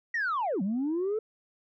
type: linear two-way sweep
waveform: sine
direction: down then up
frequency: 1930 to 179.9 to 445.9 Hz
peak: -25 dBFS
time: 0.14-1.19 s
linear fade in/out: 5 ms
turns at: 0.62 s
effects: tanh soft clip ceiling -24 dBFS